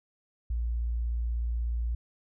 sine tone, 58.27 Hz, A#1, in tune, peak -27 dBFS, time 0.5-1.95 s, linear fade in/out 5 ms, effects none

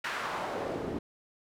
pink noise with band-pass filter sweep, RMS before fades -35 dBFS, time 0.04-0.99 s, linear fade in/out 5 ms, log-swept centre 1800 to 270 Hz, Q 1.4, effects none

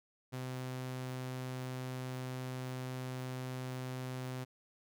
sawtooth tone, 128.3 Hz, C3, 34 cents flat, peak -35 dBFS, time 0.32-4.45 s, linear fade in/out 20 ms, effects none

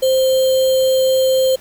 sine tone with sample-and-hold, 523 Hz, C5, 1 cent flat, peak -11 dBFS, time 0.02-1.56 s, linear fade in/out 10 ms, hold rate 3675 Hz, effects pink hiss -43 dBFS RMS until 1.6 s

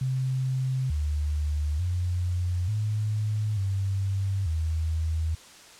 sine tone with pitch steps, 130.5 / 74.8 / 89.1 / 106.6 / 97.4 / 80.1 Hz, C3 / D2 / F2 / G#2 / G2 / E2, -4 / +32 / +35 / +46 / -11 / -49 cents, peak -24 dBFS, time 0.01-5.35 s, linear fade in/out 5 ms, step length 890 ms, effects white hiss -49 dBFS RMS until 5.79 s + low-pass 8000 Hz 12 dB/octave

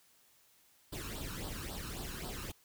pink noise with flanger, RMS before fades -42 dBFS, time 0.92-2.52 s, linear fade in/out 10 ms, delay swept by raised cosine 0.22 to 0.76 ms, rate 3.7 Hz, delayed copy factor +0.7, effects white hiss -67 dBFS RMS until 2.64 s

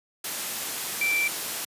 sine tone in noise, 2342 Hz, D7, 5 cents flat, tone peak -22 dBFS, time 1.01-1.28 s, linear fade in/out 5 ms, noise white, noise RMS -31 dBFS, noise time 0.24-1.65 s, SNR +6 dB, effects high-pass 150 Hz 12 dB/octave + resampled to 32000 Hz

